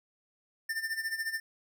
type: tone with tremolo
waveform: square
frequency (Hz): 1794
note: A6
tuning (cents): +33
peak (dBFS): -30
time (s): 0.69-1.4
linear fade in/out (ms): 5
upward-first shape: sine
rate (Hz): 14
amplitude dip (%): 75
effects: none